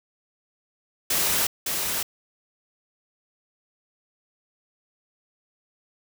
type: noise with echo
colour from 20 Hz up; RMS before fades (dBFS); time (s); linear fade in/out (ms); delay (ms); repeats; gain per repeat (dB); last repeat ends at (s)
white; -23; 1.1-1.47; 5; 560; 1; -4; 2.03
effects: none